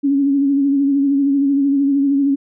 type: tone with vibrato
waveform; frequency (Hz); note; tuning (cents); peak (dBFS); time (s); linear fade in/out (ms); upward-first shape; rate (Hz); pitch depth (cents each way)
sine; 278.6; C#4; +9; -12; 0.03-2.36; 20; sine; 13; 41
effects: none